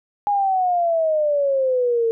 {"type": "exponential sweep", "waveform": "sine", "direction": "down", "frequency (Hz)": [828, 450], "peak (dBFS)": -16, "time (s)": [0.27, 2.11], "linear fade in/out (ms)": 0, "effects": []}